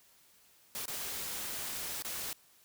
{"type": "noise with dropouts", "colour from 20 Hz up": "white", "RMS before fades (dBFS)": -39, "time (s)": [0.75, 2.33], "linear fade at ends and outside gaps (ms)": 1, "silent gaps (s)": [[0.857, 0.88], [2.023, 2.048]], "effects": ["white hiss -64 dBFS RMS until 2.64 s"]}